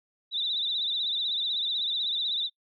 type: tone with vibrato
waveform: sine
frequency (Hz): 3729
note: A#7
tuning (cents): 0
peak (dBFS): -26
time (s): 0.31-2.5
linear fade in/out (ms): 50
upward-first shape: sine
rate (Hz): 16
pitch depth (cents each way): 100
effects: noise-tail reverb RT60 0.1 s tail -25 dB re dry